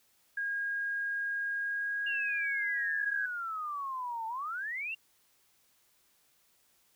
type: tone with pitch glide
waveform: sine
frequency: 1630 to 1648 Hz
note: G#6 to G#6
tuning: -33 to -14 cents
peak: -31 dBFS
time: 0.37-3.26 s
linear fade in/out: 5 ms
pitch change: +19 cents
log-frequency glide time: 1.57-2.21 s
type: exponential two-way sweep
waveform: sine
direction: down then up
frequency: 2824 to 880 to 2824 Hz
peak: -34 dBFS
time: 2.06-4.95 s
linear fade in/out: 10 ms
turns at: 4.27 s
effects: white hiss -69 dBFS RMS until 6.95 s